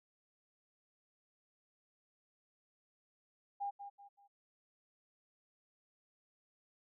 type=tone with echo; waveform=sine; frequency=805 Hz; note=G5; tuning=46 cents sharp; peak=-36 dBFS; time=3.6-3.71 s; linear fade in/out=20 ms; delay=190 ms; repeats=3; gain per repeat=-9 dB; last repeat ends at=4.28 s; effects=none